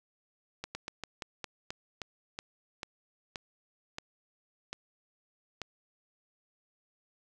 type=slowing click train; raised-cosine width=0.2 ms; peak=-20 dBFS; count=14; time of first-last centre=0.64-5.617 s; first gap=110 ms; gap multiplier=1.19; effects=none